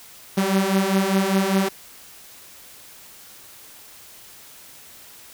sawtooth beating tone pair, 190 / 195 Hz, F#3 / G3, +46 / -9 cents, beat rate 5 Hz, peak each -18 / -16 dBFS, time 0.37-1.69 s, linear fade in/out 10 ms, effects white hiss -45 dBFS RMS until 5.33 s

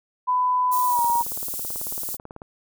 sine tone with pitch glide, 1000 to 945.5 Hz, B5 to A#5, +21 to +24 cents, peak -18 dBFS, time 0.27-1.23 s, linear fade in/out 20 ms, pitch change -97 cents, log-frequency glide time 0.86-1.02 s
white high-pass noise, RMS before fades -30 dBFS, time 0.71-2.17 s, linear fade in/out 20 ms, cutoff 9100 Hz, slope 12 dB/octave
click train, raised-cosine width 1 ms, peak -24 dBFS, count 27, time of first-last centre 0.99-2.419 s, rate 18.2 Hz
effects none

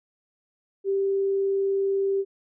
sine tone with vibrato, 392 Hz, G4, in tune, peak -21 dBFS, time 0.84-2.25 s, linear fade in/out 50 ms, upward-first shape triangle, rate 20 Hz, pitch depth 10 cents each way, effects none

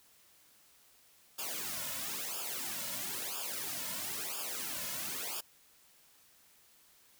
white noise with flanger, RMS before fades -39 dBFS, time 1.38-5.41 s, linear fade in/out 10 ms, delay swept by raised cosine 0.49 to 2.59 ms, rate 1 Hz, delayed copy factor -0.95, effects white hiss -64 dBFS RMS until 7.19 s

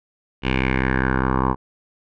10% pulse tone with low-pass filter sweep, 65 Hz, C2, 11 cents flat, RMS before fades -20 dBFS, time 0.42-1.56 s, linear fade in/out 50 ms, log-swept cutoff 2800 to 1000 Hz, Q 4.3, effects none

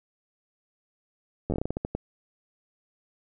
slowing click train, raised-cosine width 2 ms, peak -15 dBFS, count 12, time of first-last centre 1.5-1.95 s, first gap 10 ms, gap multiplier 1.26, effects none

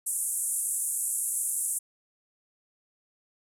white band-pass noise, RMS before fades -30 dBFS, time 0.06-1.79 s, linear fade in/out 10 ms, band 8000 to 11000 Hz, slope 48 dB/octave, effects none

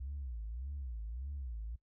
sine tone with vibrato, 62 Hz, B1, 7 cents sharp, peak -38 dBFS, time 0-1.76 s, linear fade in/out 10 ms, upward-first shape sine, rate 1.7 Hz, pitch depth 250 cents each way, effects noise-tail reverb RT60 0.1 s tail -19 dB re dry + tanh soft clip ceiling -35 dBFS

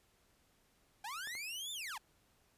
sawtooth linear two-way sweep, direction up then down, 771 to 3617 to 771 Hz, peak -38 dBFS, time 1.04-1.98 s, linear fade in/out 5 ms, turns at 1.72 s
clicks, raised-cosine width 0.5 ms, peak -38 dBFS, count 2, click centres 1.273 / 1.352 s
effects pink hiss -72 dBFS RMS until 2.57 s + resampled to 32000 Hz

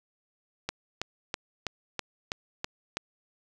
click train, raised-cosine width 0.2 ms, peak -13 dBFS, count 8, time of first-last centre 0.69-2.97 s, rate 3.07 Hz, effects none

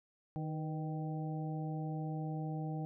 harmonic tone with a mistuned harmonic, 155.56 Hz, D#3, in tune, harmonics 1 / 2 / 3 / 4 / 5, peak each -37 / -44 / -50 / -52 / -47 dBFS, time 0.36-2.85 s, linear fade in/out 0 ms, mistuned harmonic 3, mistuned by +69 cents, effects none

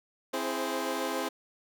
20% pulse tone cluster, 264.6 / 331.9 / 416.6 / 522 Hz, C4 / E4 / G#4 / C5, +20 / +12 / +5 / -4 cents, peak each -31 dBFS, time 0.33-1.29 s, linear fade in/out 10 ms, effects none

